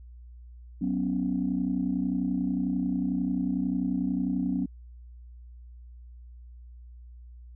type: chord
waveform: sine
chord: F# suspended fourth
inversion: none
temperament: equal with one note detuned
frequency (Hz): 185 / 246.9 / 278.1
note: F#3 / B3 / C#4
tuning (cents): 0 / 0 / +6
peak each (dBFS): -29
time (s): 0.81-4.66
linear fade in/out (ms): 10
effects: tanh soft clip ceiling -17 dBFS + added 60 Hz sine -44 dBFS peak until 7.55 s